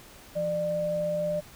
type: tone pair together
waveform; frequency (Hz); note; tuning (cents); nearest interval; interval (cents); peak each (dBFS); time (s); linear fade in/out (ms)
sine; 169.6 / 597.8; E3 / D5; +50 / +31; octave + minor seventh; 2181; -35 / -26; 0.35-1.41; 20
effects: pink hiss -50 dBFS RMS until 1.55 s